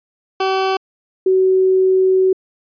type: tone pair in turn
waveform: 20% pulse / sine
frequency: 382 / 376.3 Hz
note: G4 / F#4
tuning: -45 / +29 cents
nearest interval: unison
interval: 26 cents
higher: first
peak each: -10 dBFS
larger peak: neither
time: 0.4-0.77 / 1.26-2.33 s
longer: second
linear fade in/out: 5 ms
effects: resampled to 11025 Hz